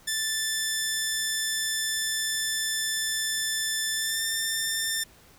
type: tone with pitch glide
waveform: 10% pulse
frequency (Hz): 1761 to 1790.7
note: A6 to A6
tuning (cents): +1 to +30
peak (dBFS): -17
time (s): 0.07-5.04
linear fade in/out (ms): 10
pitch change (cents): +29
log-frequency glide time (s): 3.96-4.22
effects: pink hiss -55 dBFS RMS until 5.38 s